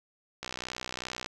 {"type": "click train", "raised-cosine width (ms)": 0.2, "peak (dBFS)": -18, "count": 53, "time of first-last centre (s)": [0.43, 1.261], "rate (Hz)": 62.6, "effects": []}